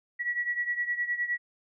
sine beating tone pair, 1930 / 1939.7 Hz, B6 / B6, -40 / -32 cents, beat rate 9.7 Hz, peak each -29 / -33 dBFS, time 0.19-1.38 s, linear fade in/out 20 ms, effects none

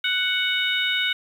harmonic tone, 741 Hz, F#5, 2 cents sharp, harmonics 2 / 3 / 4 / 5, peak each -26 / -26 / -26 / -26 dBFS, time 0.04-1.13 s, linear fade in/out 5 ms, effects 8-bit

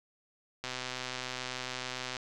click train, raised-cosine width 0.2 ms, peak -19 dBFS, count 195, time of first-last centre 0.64-2.168 s, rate 127 Hz, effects resampled to 24000 Hz + 8-bit

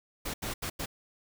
pink noise bursts at uneven times, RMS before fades -35 dBFS, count 4, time 0.25-0.34 / 0.42-0.54 / 0.62-0.7 / 0.79-0.86 s, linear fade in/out 10 ms, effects none

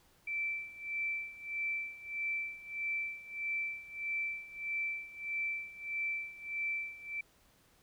sine tone with tremolo, 2332 Hz, D7, 13 cents flat, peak -32 dBFS, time 0.27-7.21 s, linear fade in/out 5 ms, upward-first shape sine, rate 1.6 Hz, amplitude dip 85%, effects pink hiss -67 dBFS RMS until 7.82 s

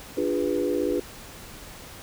sine chord, D diminished seventh, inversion none, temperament equal with one note detuned, 293.7 / 349.2 / 407.7 / 493.9 Hz, D4 / F4 / Ab4 / Cb5, 0 / 0 / -32 / 0 cents, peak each -28 dBFS, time 0.17-1 s, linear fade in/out 5 ms, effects pink hiss -43 dBFS RMS until 2.02 s

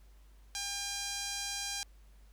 sawtooth tone with band-pass filter, 803 Hz, G5, 41 cents sharp, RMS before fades -38 dBFS, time 0.55-1.83 s, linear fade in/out 0 ms, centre 5900 Hz, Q 1.5, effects added 50 Hz sine -55 dBFS peak until 2.32 s + pink hiss -69 dBFS RMS until 2.32 s

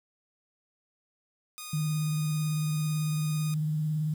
5% pulse tone, 1235 Hz, D#6, 13 cents flat, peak -27 dBFS, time 1.58-3.54 s, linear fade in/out 0 ms
sine tone with vibrato, 153.8 Hz, D#3, 20 cents flat, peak -26 dBFS, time 1.73-4.14 s, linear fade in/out 5 ms, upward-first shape sine, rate 18 Hz, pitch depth 32 cents each way
effects 9-bit

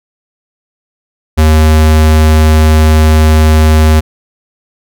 square tone, 78 Hz, D#2, 5 cents sharp, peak -4 dBFS, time 1.37-4.01 s, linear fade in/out 20 ms, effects none

